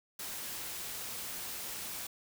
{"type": "noise", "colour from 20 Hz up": "white", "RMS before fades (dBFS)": -41, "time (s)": [0.19, 2.07], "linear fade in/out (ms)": 5, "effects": []}